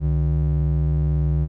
triangle ring-modulated tone, 108.6 Hz, A2, 22 cents flat, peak -12 dBFS, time 0-1.48 s, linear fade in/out 50 ms, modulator 40.9 Hz, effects none

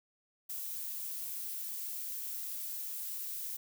violet noise, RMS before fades -40 dBFS, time 0.49-3.57 s, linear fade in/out 10 ms, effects none

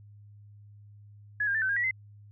sine tone with pitch steps, 1689 / 1608 / 1768 / 1530 / 1619 / 1934 / 2057 Hz, G#6 / G6 / A6 / G6 / G#6 / B6 / C7, +29 / +44 / +8 / -42 / -45 / -37 / -30 cents, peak -25 dBFS, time 1.4-1.911 s, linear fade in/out 5 ms, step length 73 ms, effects added 103 Hz sine -49 dBFS peak until 2.31 s

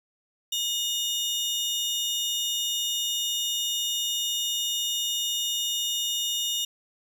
30% pulse tone pair together, 2900 / 3654 Hz, F#7 / A#7, -35 / -35 cents, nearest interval major third, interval 400 cents, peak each -26 dBFS, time 0.52-6.65 s, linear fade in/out 5 ms, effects none

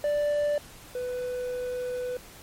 triangle tone pair in turn, 587.3 / 497.3 Hz, D5 / B4, 0 / +12 cents, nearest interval minor third, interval 288 cents, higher first, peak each -21 / -27 dBFS, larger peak first, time 0.04-0.58 / 0.95-2.17 s, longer second, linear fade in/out 2 ms, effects pink hiss -48 dBFS RMS until 2.42 s + MP3 64 kbps

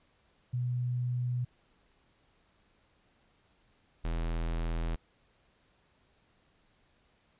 sine / square tone pair in turn, 123.47 / 41.44 Hz, B2 / E1, 0 / +10 cents, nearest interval octave + perfect fifth, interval 1890 cents, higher first, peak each -29 / -31 dBFS, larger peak first, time 0.53-1.45 / 4.04-4.96 s, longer neither, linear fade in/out 10 ms, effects pink hiss -69 dBFS RMS until 7.39 s + resampled to 8000 Hz

